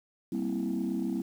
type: chord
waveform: sine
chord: C dominant seventh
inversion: second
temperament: equal with one note detuned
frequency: 194.64 / 233.1 / 261.6 / 329.6 Hz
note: G3 / Bb3 / C4 / E4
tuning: -12 / 0 / 0 / 0 cents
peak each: -33 dBFS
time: 0.32-1.22 s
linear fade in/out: 5 ms
effects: tanh soft clip ceiling -23 dBFS + 9-bit